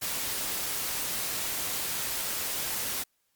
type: noise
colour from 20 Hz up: white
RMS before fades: -32 dBFS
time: 0.01-3.04 s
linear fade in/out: 20 ms
effects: white hiss -74 dBFS RMS until 3.35 s + Opus 48 kbps